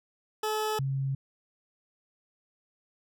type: tone pair in turn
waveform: 20% pulse / sine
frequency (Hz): 430.6 / 135.63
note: A4 / C#3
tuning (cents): -37 / -37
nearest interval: octave + minor sixth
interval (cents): 2000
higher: first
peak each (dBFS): -23 / -27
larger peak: first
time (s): 0.43-0.79 / 0.79-1.15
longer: neither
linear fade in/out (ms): 5
effects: none